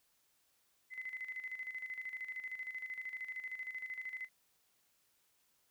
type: tone with tremolo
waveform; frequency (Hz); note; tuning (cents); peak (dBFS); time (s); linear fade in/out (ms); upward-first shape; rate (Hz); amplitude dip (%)
sine; 2035; C7; -49; -39; 0.9-4.29; 50; square; 13; 65
effects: white hiss -75 dBFS RMS until 5.7 s